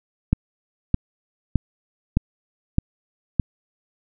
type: click train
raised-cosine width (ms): 5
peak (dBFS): -4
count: 6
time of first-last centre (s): 0.33-3.397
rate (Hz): 1.63
effects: none